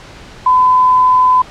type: tone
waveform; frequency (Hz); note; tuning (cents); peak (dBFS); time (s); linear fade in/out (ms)
sine; 1011; B5; +40; -6; 0.46-1.42; 5
effects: pink hiss -35 dBFS RMS until 1.5 s + low-pass 5000 Hz 12 dB/octave